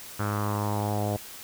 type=tone with low-pass filter sweep; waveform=sawtooth; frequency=103.83 Hz; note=G#2; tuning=in tune; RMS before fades=-28 dBFS; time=0.19-1.17 s; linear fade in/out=10 ms; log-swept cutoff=1400 to 650 Hz; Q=3.8; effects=white hiss -43 dBFS RMS until 1.43 s